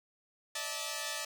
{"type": "chord", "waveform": "5% pulse", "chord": "D suspended second", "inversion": "none", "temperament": "equal with one note detuned", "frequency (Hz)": [587.3, 644.9, 880], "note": ["D5", "E5", "A5"], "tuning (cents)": [0, -38, 0], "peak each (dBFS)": -29, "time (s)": [0.55, 1.25], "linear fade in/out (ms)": 5, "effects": []}